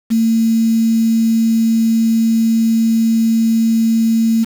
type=tone with quantisation; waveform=sine; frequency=225.9 Hz; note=A3; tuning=46 cents sharp; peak=-10 dBFS; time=0.1-4.45 s; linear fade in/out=20 ms; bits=5; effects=none